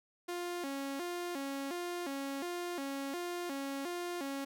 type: tone with vibrato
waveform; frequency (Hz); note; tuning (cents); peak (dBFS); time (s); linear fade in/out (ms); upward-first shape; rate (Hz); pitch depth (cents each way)
sawtooth; 311.1; D#4; 0; -33; 0.28-4.45; 10; square; 1.4; 210
effects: none